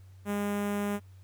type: tone with notch filter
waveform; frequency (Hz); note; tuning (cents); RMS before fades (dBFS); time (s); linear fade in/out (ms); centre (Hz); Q
sawtooth; 204; G#3; -31; -31; 0.25-1; 50; 4500; 0.87
effects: added 94 Hz sine -49 dBFS peak until 1.23 s + pink hiss -67 dBFS RMS until 1.23 s